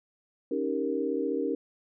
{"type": "chord", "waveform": "sine", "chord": "Eb dominant seventh", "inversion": "third", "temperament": "equal with one note detuned", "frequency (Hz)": [277.2, 313.1, 392, 466.2], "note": ["Db4", "Eb4", "G4", "Bb4"], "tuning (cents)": [0, 11, 0, 0], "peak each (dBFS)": [-32, -33, -33, -31], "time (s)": [0.51, 1.55], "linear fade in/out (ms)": 5, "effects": []}